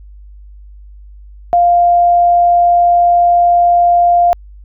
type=tone; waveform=sine; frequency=698.5 Hz; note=F5; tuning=in tune; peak=-6 dBFS; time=1.53-4.33 s; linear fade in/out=0 ms; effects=added 50 Hz sine -33 dBFS peak until 4.64 s